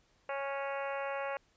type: harmonic tone with a mistuned harmonic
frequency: 276.4 Hz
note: C#4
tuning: 5 cents flat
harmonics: 2 / 3 / 4 / 5 / 6 / 7 / 8 / 9 / 10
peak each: -37 / -41 / -43 / -45 / -47 / -48 / -49 / -50 / -51 dBFS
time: 0.29-1.37 s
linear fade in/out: 2 ms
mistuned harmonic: 5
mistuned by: +16 cents
effects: pink hiss -70 dBFS RMS until 1.56 s + resampled to 16000 Hz